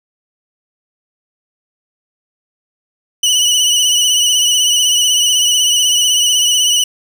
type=tone with vibrato; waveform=25% pulse; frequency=2960 Hz; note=F#7; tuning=in tune; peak=-6 dBFS; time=3.23-6.84 s; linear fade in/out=5 ms; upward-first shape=triangle; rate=16 Hz; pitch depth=55 cents each way; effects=none